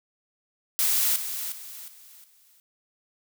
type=noise with echo; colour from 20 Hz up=blue; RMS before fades=-23 dBFS; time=0.79-1.16 s; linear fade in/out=0 ms; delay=360 ms; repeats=4; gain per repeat=-9 dB; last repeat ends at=2.6 s; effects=none